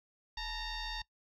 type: tone with frequency modulation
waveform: sine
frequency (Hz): 1858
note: A#6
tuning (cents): -6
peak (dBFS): -36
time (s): 0.37-1.02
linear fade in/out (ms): 5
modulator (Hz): 908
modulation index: 3.3
effects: noise-tail reverb RT60 0.1 s tail -21 dB re dry + tanh soft clip ceiling -32 dBFS